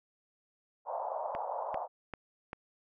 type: band-pass noise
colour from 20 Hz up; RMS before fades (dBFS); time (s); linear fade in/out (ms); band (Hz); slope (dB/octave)
white; -37; 0.85-1.88; 50; 560 to 950; 48
type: click train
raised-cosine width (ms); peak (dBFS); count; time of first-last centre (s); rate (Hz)
0.5; -24; 4; 1.35-2.531; 2.54
effects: none